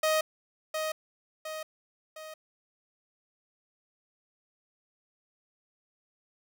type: tone with echo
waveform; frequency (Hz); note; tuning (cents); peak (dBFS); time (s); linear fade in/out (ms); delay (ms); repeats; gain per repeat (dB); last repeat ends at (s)
sawtooth; 626; D#5; +10; -20; 0.03-0.21; 5; 710; 3; -6; 2.34
effects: none